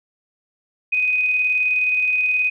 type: tone with tremolo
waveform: sine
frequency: 2500 Hz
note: D#7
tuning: 8 cents sharp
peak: -15 dBFS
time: 0.92-2.5 s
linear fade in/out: 10 ms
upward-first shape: square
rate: 19 Hz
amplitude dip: 25%
effects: none